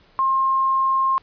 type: tone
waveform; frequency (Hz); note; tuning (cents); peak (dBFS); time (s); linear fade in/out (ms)
sine; 1065; C6; +30; -16; 0.19-1.18; 0
effects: pink hiss -55 dBFS RMS until 1.22 s + resampled to 11025 Hz